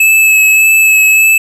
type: tone with vibrato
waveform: square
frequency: 2600 Hz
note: E7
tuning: 24 cents flat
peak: -5 dBFS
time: 0-1.38 s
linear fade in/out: 5 ms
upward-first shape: sine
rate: 1.7 Hz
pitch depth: 15 cents each way
effects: none